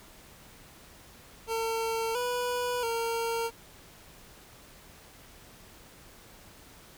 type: tone with pitch steps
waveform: 25% pulse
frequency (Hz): 452.5 / 491.2 / 460.1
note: A4 / B4 / A#4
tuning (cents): +48 / -9 / -23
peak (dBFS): -25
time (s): 1.47-3.51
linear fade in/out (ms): 50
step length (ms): 680
effects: pink hiss -53 dBFS RMS until 6.97 s

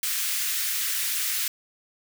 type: high-pass noise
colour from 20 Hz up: white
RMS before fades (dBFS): -27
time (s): 0.03-1.48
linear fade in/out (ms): 2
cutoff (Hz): 1500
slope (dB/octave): 24
effects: none

